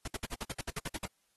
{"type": "noise bursts", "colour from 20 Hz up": "pink", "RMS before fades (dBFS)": -37, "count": 12, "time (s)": [0.05, 1.057], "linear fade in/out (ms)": 5, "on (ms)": 28, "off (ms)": 61, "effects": ["white hiss -75 dBFS RMS until 1.36 s", "AAC 32 kbps"]}